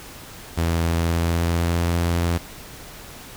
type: tone with pitch glide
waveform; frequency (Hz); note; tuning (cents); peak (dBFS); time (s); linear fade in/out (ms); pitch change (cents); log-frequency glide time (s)
sawtooth; 83.5 to 85.55; E2 to F2; +23 to -35; -15; 0.57-2.38; 10; +42; 0.93-1.92
effects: pink hiss -40 dBFS RMS until 3.36 s